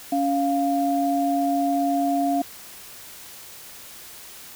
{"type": "tone pair together", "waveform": "sine", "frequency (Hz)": [280.2, 698.5], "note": ["C#4", "F5"], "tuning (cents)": [19, 0], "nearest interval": "octave + major third", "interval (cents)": 1581, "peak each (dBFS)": -22, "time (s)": [0.12, 2.42], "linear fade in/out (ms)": 5, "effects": ["white hiss -42 dBFS RMS until 4.55 s"]}